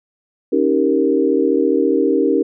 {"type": "chord", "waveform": "sine", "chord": "Eb dominant seventh", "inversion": "third", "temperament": "equal with one note detuned", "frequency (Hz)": [277.2, 316.9, 392, 466.2], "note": ["Db4", "Eb4", "G4", "Bb4"], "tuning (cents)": [0, 32, 0, 0], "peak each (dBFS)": -18, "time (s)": [0.52, 2.43], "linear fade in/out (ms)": 10, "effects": []}